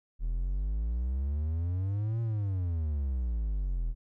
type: exponential two-way sweep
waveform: triangle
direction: up then down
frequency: 38.93 to 116.54 to 38.93 Hz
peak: -26 dBFS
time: 0.19-3.95 s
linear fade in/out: 50 ms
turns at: 2.21 s
effects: none